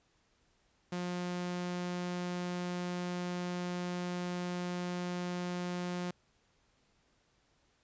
sawtooth tone, 177.9 Hz, F3, 32 cents sharp, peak -31 dBFS, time 0.92-6.11 s, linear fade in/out 5 ms, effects pink hiss -72 dBFS RMS until 7.83 s + resampled to 16000 Hz

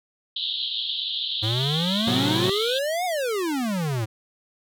pink band-pass noise, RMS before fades -28 dBFS, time 0.36-2.79 s, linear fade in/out 5 ms, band 3100 to 4100 Hz, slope 96 dB/octave
square exponential two-way sweep, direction up then down, 104.8 to 748 to 104.8 Hz, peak -24 dBFS, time 1.42-4.06 s, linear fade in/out 20 ms, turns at 3.05 s
sawtooth chord, F# diminished, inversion first, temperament equal, 110 / 130.81 / 185 Hz, A2 / C3 / F#3, 0 / 0 / 0 cents, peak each -24 dBFS, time 2.07-2.5 s, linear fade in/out 5 ms
effects none

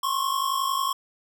square tone pair together, 1056 / 1107 Hz, C6 / C#6, +16 / -3 cents, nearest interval minor second, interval 81 cents, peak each -27 dBFS, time 0.03-0.93 s, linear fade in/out 5 ms, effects none

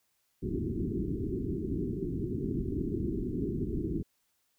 white low-pass noise, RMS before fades -33 dBFS, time 0.42-4.03 s, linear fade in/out 10 ms, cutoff 400 Hz, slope 96 dB/octave, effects white hiss -75 dBFS RMS until 4.58 s

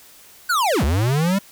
square linear two-way sweep, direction down then up, 1529 to 65 to 203.7 Hz, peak -17 dBFS, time 0.49-1.39 s, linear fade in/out 10 ms, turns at 0.84 s, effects white hiss -47 dBFS RMS until 1.51 s

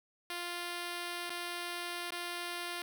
5% pulse tone with dropouts, 349.2 Hz, F4, in tune, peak -26 dBFS, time 0.3-2.82 s, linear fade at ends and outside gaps 1 ms, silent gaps 1.295-1.302 / 2.106-2.121 s, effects none

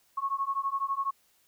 sine beating tone pair, 1092 / 1104 Hz, C#6 / C#6, -26 / -7 cents, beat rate 12 Hz, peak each -31 / -31 dBFS, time 0.17-1.11 s, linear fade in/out 10 ms, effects white hiss -67 dBFS RMS until 1.47 s

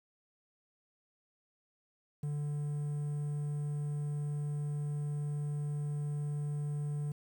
triangle tone, 146.83 Hz, D3, in tune, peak -31 dBFS, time 2.23-7.12 s, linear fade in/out 5 ms, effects 10-bit

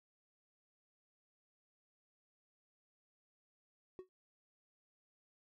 triangle tone with exponential decay, 371.4 Hz, F#4, 7 cents sharp, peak -40 dBFS, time 3.99-4.09 s, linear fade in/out 0 ms, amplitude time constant 20 ms, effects none

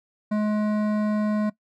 triangle tone with hard clipping, 211.5 Hz, G#3, 32 cents sharp, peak -23 dBFS, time 0.31-1.5 s, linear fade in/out 10 ms, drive 17 dB, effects noise-tail reverb RT60 0.1 s tail -19 dB re dry

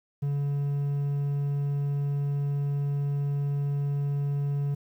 triangle tone, 142.3 Hz, C#3, 46 cents sharp, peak -23 dBFS, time 0.22-4.75 s, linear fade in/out 10 ms, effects 10-bit

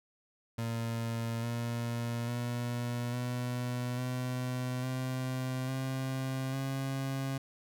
30% pulse tone with pitch steps, 115.3 / 117.93 / 120.61 / 123.36 / 126.17 / 129.05 / 131.99 / 134.99 Hz, A#2 / A#2 / B2 / B2 / B2 / C3 / C3 / C#3, -19 / +21 / -41 / -2 / +37 / -23 / +16 / -46 cents, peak -30 dBFS, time 0.58-7.38 s, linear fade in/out 5 ms, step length 850 ms, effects none

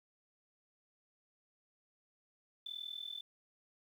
sine tone with amplitude modulation, 3520 Hz, A7, in tune, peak -38 dBFS, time 2.66-3.21 s, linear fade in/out 5 ms, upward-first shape sine, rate 40.7 Hz, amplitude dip 90%, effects 11-bit

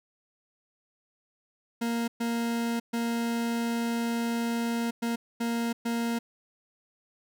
40% pulse tone bursts at uneven times, 233.1 Hz, A#3, in tune, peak -26 dBFS, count 6, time 1.81-2.08 / 2.2-2.8 / 2.93-4.91 / 5.02-5.16 / 5.4-5.73 / 5.85-6.19 s, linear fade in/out 10 ms, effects none

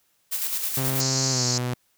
blue noise with tremolo, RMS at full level -26 dBFS, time 0.31-1.02 s, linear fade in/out 20 ms, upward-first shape square, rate 9.3 Hz, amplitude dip 40%
sawtooth tone with pitch glide, 132.6 to 123.72 Hz, C3 to B2, +23 to +3 cents, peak -21 dBFS, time 0.77-1.74 s, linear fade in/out 5 ms, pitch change -120 cents, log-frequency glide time 1.3-1.44 s
white band-pass noise, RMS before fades -26 dBFS, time 1-1.58 s, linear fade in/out 2 ms, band 4200 to 7200 Hz, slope 96 dB/octave
effects white hiss -67 dBFS RMS until 1.97 s

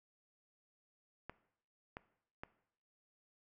clicks, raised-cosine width 0.5 ms, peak -29 dBFS, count 3, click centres 1.296 / 1.969 / 2.435 s, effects noise-tail reverb RT60 0.7 s tail -18 dB re dry

